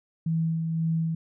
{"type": "tone with tremolo", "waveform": "sine", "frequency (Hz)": 162.9, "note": "E3", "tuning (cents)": -20, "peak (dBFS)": -22, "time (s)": [0.26, 1.15], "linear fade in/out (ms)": 5, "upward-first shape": "sine", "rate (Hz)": 1.9, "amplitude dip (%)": 35, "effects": []}